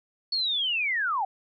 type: linear sweep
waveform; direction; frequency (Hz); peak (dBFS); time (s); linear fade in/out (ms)
sine; down; 4435 to 727; -24; 0.32-1.25; 5
effects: none